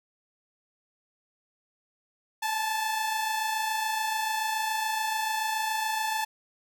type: tone pair together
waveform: sawtooth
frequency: 851 / 878 Hz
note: G#5 / A5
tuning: +42 / -4 cents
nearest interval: minor second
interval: 54 cents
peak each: -31 / -24 dBFS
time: 2.42-6.25 s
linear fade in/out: 10 ms
effects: none